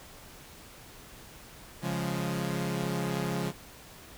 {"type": "chord", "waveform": "sawtooth", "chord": "Db major", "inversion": "none", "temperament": "equal", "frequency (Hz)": [138.59, 174.61, 207.7], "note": ["Db3", "F3", "Ab3"], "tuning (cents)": [0, 0, 0], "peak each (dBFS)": [-30, -29, -32], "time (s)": [1.81, 3.53], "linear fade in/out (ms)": 50, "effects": ["pink hiss -50 dBFS RMS until 4.17 s"]}